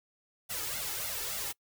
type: noise with flanger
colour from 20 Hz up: white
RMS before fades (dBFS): -36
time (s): 0.49-1.53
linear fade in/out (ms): 20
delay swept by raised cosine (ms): 1.4 to 2.34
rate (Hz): 3.5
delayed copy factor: +0.8
effects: noise-tail reverb RT60 0.1 s tail -25 dB re dry